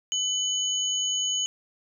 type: tone pair together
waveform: sine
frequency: 3000 / 6650 Hz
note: F#7 / G#8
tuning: +23 / +1 cents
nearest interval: octave + major second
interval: 1378 cents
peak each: -26 / -28 dBFS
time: 0.12-1.46 s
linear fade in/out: 0 ms
effects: none